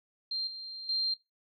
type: tone with level steps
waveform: sine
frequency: 4175 Hz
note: C8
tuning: 5 cents flat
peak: -31 / -40 / -28 dBFS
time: 0.31-1.14 s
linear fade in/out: 5 ms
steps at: 0.47 / 0.89 s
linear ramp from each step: 2 ms
effects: noise-tail reverb RT60 0.2 s tail -17 dB re dry